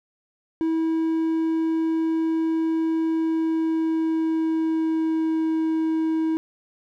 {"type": "tone with pitch glide", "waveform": "triangle", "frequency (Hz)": [323.7, 320.2], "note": ["E4", "D#4"], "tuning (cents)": [-31, 50], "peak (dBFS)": -18, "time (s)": [0.61, 6.37], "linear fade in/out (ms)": 0, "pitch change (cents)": -19, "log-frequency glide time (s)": [3.07, 5.49], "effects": []}